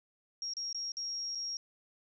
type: tone with dropouts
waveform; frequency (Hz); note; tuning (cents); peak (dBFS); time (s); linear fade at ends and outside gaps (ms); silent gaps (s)
sine; 5590; F8; +1; -35; 0.42-1.57; 1; 0.536-0.568 / 0.728-0.746 / 0.919-0.969 / 1.35-1.354
effects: none